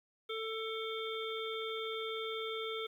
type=harmonic tone with a mistuned harmonic; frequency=443.6 Hz; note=A4; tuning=14 cents sharp; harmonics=1 / 3 / 5 / 7 / 8; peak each=-39 / -44 / -46 / -46 / -45 dBFS; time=0.29-2.87 s; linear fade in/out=10 ms; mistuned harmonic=7; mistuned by=+49 cents; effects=11-bit